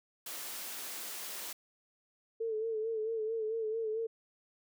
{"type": "high-pass noise", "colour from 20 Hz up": "white", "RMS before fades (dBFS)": -42, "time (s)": [0.26, 1.53], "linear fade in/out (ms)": 5, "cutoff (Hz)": 270, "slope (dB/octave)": 12}
{"type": "tone with vibrato", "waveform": "sine", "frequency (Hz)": 443.4, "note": "A4", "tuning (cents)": 13, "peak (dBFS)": -32, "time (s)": [2.4, 4.07], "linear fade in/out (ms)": 10, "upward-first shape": "sine", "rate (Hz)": 4.5, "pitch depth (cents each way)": 53}
{"effects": []}